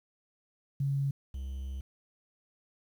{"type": "tone pair in turn", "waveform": ["sine", "triangle"], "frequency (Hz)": [138.8, 66.55], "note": ["C#3", "C2"], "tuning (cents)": [3, 30], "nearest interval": "octave + minor second", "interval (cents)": 1273, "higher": "first", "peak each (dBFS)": [-27, -33], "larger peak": "first", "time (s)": [[0.8, 1.11], [1.34, 1.81]], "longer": "second", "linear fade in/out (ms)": 5, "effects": ["10-bit"]}